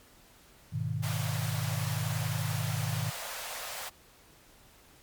sine chord, G# minor, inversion none, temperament just, 103.83 / 124.59 / 155.74 Hz, G#2 / B2 / D#3, 0 / +16 / +2 cents, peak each -34 dBFS, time 0.72-3.11 s, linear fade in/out 20 ms
pink high-pass noise, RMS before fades -39 dBFS, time 1.02-3.9 s, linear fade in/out 20 ms, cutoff 530 Hz, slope 48 dB/octave
effects pink hiss -58 dBFS RMS until 5.02 s + MP3 96 kbps

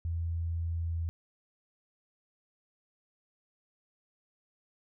sine tone with pitch glide, 83.6 to 83.12 Hz, E2 to E2, +25 to +15 cents, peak -30 dBFS, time 0.05-1.09 s, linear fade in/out 0 ms, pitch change -10 cents, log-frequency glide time 0.76-0.98 s, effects none

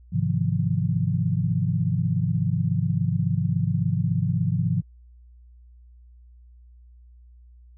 sine chord, F minor seventh, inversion first, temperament equal with one note detuned, 103.83 / 130.81 / 158.1 / 174.61 Hz, Ab2 / C3 / Eb3 / F3, 0 / 0 / +28 / 0 cents, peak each -26 dBFS, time 0.12-4.82 s, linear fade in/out 20 ms, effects added 60 Hz sine -47 dBFS peak until 7.77 s

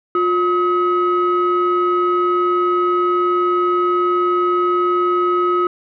sine tone pair together, 355.2 / 1274 Hz, F4 / D#6, +29 / +41 cents, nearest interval octave + minor seventh, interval 2212 cents, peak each -15 dBFS, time 0.15-5.67 s, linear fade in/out 2 ms, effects tanh soft clip ceiling -9 dBFS

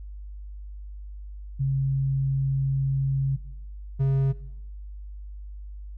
sine / triangle tone pair in turn, 135.7 / 135.7 Hz, C#3 / C#3, -36 / -36 cents, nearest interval unison, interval 0 cents, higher neither, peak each -21 / -17 dBFS, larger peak second, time 1.59-3.37 / 3.99-4.33 s, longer first, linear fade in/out 20 ms, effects noise-tail reverb RT60 0.8 s tail -18 dB re dry + added 50 Hz sine -36 dBFS peak until 5.97 s

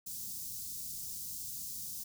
white band-stop noise, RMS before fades -42 dBFS, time 0.06-2.04 s, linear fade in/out 10 ms, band 220 to 5000 Hz, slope 24 dB/octave, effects none

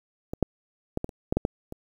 clicks, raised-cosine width 2 ms, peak -18 / -7 / -13 / -15 / -27 / -10 / -9 / -10 / -23 dBFS, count 9, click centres 0.335 / 0.427 / 0.974 / 1.044 / 1.092 / 1.325 / 1.37 / 1.451 / 1.724 s, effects 8-bit

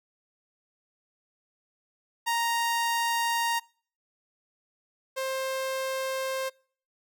sawtooth tone pair in turn, 932.3 / 528.7 Hz, A#5 / C5, 0 / +18 cents, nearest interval minor seventh, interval 982 cents, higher first, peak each -21 / -25 dBFS, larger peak first, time 2.26-3.6 / 5.16-6.5 s, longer neither, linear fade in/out 20 ms, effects noise-tail reverb RT60 0.5 s tail -26 dB re dry

